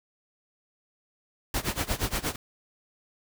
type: noise with tremolo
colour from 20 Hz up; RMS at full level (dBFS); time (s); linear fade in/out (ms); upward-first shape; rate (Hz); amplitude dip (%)
pink; -27; 1.54-2.36; 2; sine; 8.5; 90
effects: none